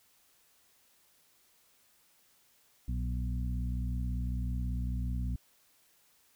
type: harmonic tone with a mistuned harmonic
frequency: 61.74 Hz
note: B1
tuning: in tune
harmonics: 1 / 2 / 3 / 4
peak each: -32 / -38 / -42 / -44 dBFS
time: 2.88-5.36 s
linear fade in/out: 5 ms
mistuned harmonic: 2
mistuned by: -50 cents
effects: white hiss -67 dBFS RMS until 6.35 s